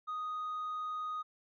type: tone with tanh clipping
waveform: triangle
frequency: 1244.5 Hz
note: D#6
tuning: in tune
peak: -36 dBFS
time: 0.07-1.23 s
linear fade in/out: 20 ms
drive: 6 dB
effects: none